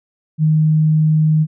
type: tone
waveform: sine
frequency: 155.56 Hz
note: D#3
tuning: in tune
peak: -10 dBFS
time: 0.38-1.47 s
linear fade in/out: 50 ms
effects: none